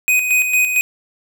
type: tone with tremolo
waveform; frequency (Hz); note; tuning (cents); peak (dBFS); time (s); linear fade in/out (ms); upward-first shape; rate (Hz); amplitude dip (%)
square; 2499; D#7; +7; -12; 0.08-0.81; 0; square; 4.4; 50
effects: none